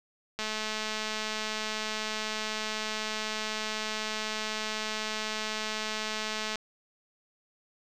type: click train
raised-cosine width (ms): 0.2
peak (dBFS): -16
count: 1333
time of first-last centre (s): 0.39-6.557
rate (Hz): 216
effects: none